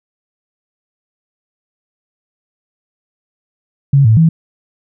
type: tone with pitch steps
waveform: sine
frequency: 139.1 / 110.7 / 162.6 Hz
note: C#3 / A2 / E3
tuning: +6 / +11 / -23 cents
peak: -5 dBFS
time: 3.93-4.29 s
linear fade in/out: 5 ms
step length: 120 ms
effects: none